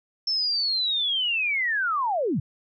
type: linear sweep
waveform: sine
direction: down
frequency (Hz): 5360 to 107.2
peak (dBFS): -22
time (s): 0.27-2.4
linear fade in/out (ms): 5
effects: none